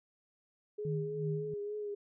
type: tone with vibrato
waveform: sine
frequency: 415.3 Hz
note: G#4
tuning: in tune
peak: -36 dBFS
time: 0.78-1.95 s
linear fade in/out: 10 ms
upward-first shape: triangle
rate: 3.3 Hz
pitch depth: 38 cents each way
type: tone with tremolo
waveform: sine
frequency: 154.7 Hz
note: D#3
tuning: 10 cents flat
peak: -32 dBFS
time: 0.85-1.54 s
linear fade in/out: 2 ms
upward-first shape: sine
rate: 2.8 Hz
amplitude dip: 75%
effects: none